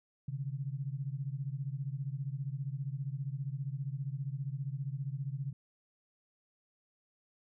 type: beating tone pair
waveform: sine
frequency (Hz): 132 / 147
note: C3 / D3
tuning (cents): +16 / +2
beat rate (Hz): 15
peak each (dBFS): -37 / -39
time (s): 0.28-5.53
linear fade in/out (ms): 5
effects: none